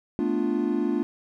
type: chord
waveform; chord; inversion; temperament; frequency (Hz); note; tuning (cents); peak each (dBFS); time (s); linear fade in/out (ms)
triangle; B half-diminished seventh; third; equal; 220 / 246.9 / 293.7 / 349.2; A3 / B3 / D4 / F4; 0 / 0 / 0 / 0; -27 / -27 / -25 / -26; 0.19-1.03; 0
effects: none